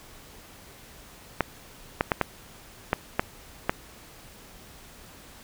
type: clicks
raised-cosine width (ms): 0.5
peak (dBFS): -6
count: 7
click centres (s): 1.407 / 2.009 / 2.118 / 2.213 / 2.931 / 3.195 / 3.695
effects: pink hiss -49 dBFS RMS until 5.43 s